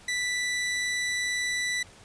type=tone; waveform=sawtooth; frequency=1975.5 Hz; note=B6; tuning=in tune; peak=-23 dBFS; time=0.08-1.83 s; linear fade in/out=5 ms; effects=pink hiss -52 dBFS RMS until 2.04 s + resampled to 22050 Hz